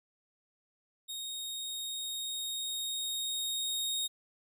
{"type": "tone with level ramp", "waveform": "sawtooth", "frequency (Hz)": 3729, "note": "A#7", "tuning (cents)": 0, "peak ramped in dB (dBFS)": [-35, -28], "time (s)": [1.08, 4.08], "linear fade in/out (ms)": 20, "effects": []}